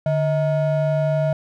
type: ring-modulated tone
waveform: triangle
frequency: 392 Hz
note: G4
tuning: in tune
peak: -12 dBFS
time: 0.06-1.33 s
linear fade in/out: 2 ms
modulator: 244 Hz
effects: none